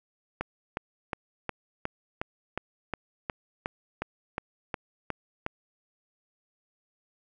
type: click train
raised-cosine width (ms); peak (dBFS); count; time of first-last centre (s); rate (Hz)
0.5; -15; 15; 0.41-5.464; 2.77
effects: none